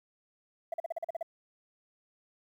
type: tone bursts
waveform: sine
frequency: 667 Hz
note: E5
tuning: 20 cents sharp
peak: -29 dBFS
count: 9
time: 0.72-1.228 s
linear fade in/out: 5 ms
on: 20 ms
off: 41 ms
effects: tanh soft clip ceiling -29 dBFS + 11-bit